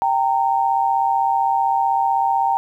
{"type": "tone pair together", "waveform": "sine", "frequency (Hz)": [784, 919.8], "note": ["G5", "A#5"], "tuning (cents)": [0, -23], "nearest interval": "minor third", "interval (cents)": 277, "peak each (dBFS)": -18, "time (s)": [0.02, 2.57], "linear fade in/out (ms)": 0, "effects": ["9-bit"]}